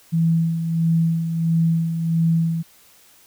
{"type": "tone with tremolo", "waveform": "sine", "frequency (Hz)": 164.81, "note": "E3", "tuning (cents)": 0, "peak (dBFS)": -14, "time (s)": [0.12, 2.63], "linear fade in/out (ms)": 20, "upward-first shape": "sine", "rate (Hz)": 1.5, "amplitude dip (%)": 55, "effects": ["white hiss -52 dBFS RMS until 3.26 s"]}